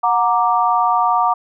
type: chord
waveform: sine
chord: Gb augmented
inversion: none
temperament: equal with one note detuned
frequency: 729.8 / 932.3 / 1174.7 Hz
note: Gb5 / Bb5 / D6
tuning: -24 / 0 / 0 cents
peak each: -17 dBFS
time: 0.03-1.34 s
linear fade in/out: 10 ms
effects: none